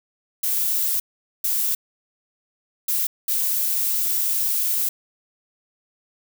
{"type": "noise bursts at uneven times", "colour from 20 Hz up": "violet", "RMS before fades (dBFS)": -22, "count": 4, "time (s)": [[0.43, 1], [1.44, 1.75], [2.88, 3.07], [3.28, 4.89]], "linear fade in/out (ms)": 5, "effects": []}